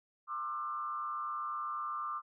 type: tone with frequency modulation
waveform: sine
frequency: 1196 Hz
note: D6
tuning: 31 cents sharp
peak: -35 dBFS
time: 0.27-2.22 s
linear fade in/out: 50 ms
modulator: 128 Hz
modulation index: 0.88
effects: none

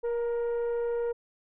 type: tone with frequency modulation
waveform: sine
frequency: 472.5 Hz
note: A#4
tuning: 23 cents sharp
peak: -24 dBFS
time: 0.03-1.13 s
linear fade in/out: 20 ms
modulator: 459 Hz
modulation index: 0.27
effects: tanh soft clip ceiling -26 dBFS

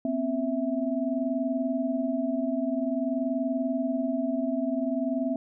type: tone cluster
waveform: sine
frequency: 245.5 / 266 / 657 Hz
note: B3 / C4 / E5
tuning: -10 / +29 / -6 cents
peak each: -30 / -28 / -31 dBFS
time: 0.05-5.36 s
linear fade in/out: 2 ms
effects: none

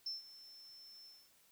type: tone with ADSR envelope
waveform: sine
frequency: 5330 Hz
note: E8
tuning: 18 cents sharp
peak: -36 dBFS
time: 0.06-1.31 s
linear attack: 5 ms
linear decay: 150 ms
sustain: -18 dB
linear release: 250 ms
effects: tanh soft clip ceiling -35 dBFS + white hiss -69 dBFS RMS until 1.51 s

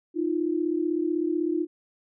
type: tone pair together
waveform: sine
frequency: 311.1 / 347.1 Hz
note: D#4 / F4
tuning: 0 / -11 cents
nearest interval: major second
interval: 189 cents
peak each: -26 dBFS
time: 0.14-1.67 s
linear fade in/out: 50 ms
effects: none

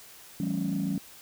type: chord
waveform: sine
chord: A dominant seventh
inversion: second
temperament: equal with one note detuned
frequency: 164.81 / 191.96 / 220 / 277.2 Hz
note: E3 / G3 / A3 / C#4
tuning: 0 / -36 / 0 / 0 cents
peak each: -32 / -29 / -35 / -31 dBFS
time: 0.4-0.98 s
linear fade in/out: 2 ms
effects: tanh soft clip ceiling -21 dBFS + white hiss -50 dBFS RMS until 1.21 s

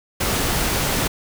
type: noise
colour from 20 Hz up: pink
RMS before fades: -21 dBFS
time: 0.2-1.08 s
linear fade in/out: 10 ms
effects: none

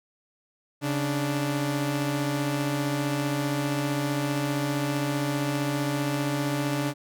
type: tone pair together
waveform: sawtooth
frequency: 139.21 / 293.7 Hz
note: C#3 / D4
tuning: +8 / 0 cents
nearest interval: octave + minor second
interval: 1292 cents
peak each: -24 dBFS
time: 0.81-6.94 s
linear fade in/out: 50 ms
effects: none

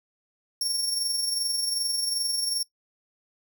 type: tone with amplitude modulation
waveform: 25% pulse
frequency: 5500 Hz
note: F8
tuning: 27 cents flat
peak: -19 dBFS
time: 0.61-2.63 s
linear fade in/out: 2 ms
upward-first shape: sine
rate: 22.6 Hz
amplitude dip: 45%
effects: noise-tail reverb RT60 0.1 s tail -19 dB re dry

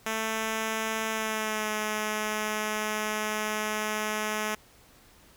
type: tone with pitch glide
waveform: 5% pulse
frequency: 221 to 214 Hz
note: A3 to A3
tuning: +8 to -48 cents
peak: -17 dBFS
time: 0.06-4.55 s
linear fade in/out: 5 ms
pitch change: -56 cents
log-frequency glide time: 1.1-1.7 s
effects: pink hiss -57 dBFS RMS until 5.36 s

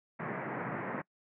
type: band-pass noise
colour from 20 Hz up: pink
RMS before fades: -38 dBFS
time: 0.19-1.02 s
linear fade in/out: 10 ms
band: 130 to 2100 Hz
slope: 48 dB/octave
effects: noise-tail reverb RT60 0.1 s tail -24 dB re dry

